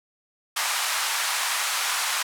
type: band-pass noise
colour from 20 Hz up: pink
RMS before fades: -26 dBFS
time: 0.56-2.23 s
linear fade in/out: 10 ms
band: 890 to 12000 Hz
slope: 24 dB/octave
effects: none